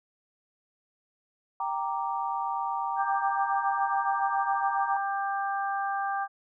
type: chord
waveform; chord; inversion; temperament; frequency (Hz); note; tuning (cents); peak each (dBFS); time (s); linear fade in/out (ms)
sine; G minor; none; equal; 784 / 932.3 / 1174.7; G5 / Bb5 / D6; 0 / 0 / 0; -32 / -31 / -34; 1.6-4.97; 2
type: harmonic tone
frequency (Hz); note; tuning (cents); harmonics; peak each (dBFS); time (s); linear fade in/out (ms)
395.6; G4; +16; 2 / 3 / 4; -29 / -33 / -35; 2.96-6.28; 50
effects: none